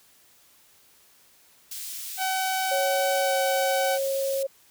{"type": "high-pass noise", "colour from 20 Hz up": "white", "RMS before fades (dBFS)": -36, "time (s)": [1.71, 4.43], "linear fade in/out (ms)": 5, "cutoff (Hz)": 3300, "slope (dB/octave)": 12}
{"type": "tone", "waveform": "sawtooth", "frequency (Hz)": 758, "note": "F#5", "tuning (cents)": 42, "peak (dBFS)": -21, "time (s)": [2.17, 3.99], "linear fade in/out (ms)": 50}
{"type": "tone with pitch glide", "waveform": "sine", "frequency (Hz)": [553, 543.8], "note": ["C#5", "C#5"], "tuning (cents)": [-4, -33], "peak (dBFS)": -24, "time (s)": [2.71, 4.47], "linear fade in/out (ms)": 10, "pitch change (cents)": -29, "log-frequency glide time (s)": [3.23, 3.34]}
{"effects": ["white hiss -58 dBFS RMS until 4.7 s"]}